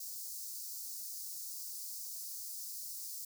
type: high-pass noise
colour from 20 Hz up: white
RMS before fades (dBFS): -44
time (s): 0-3.25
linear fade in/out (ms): 5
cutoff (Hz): 4600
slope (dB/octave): 48
effects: none